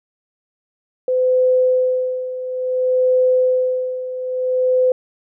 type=tone with tremolo; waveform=sine; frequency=509 Hz; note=C5; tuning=48 cents flat; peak=-11 dBFS; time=1.08-4.92 s; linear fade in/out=2 ms; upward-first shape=sine; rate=0.58 Hz; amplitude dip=75%; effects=none